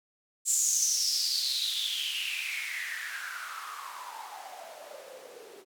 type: noise with band-pass filter sweep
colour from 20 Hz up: blue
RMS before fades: -33 dBFS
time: 0.45-5.65 s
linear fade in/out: 50 ms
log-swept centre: 7600 to 390 Hz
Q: 7.8
effects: none